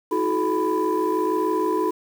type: tone cluster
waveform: sine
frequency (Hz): 321.6 / 367.9 / 429.1 / 994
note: E4 / F#4 / A4 / B5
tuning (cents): -43 / -10 / -43 / +11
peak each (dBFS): -24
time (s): 0.11-1.91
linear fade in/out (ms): 10
effects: tanh soft clip ceiling -13 dBFS + 7-bit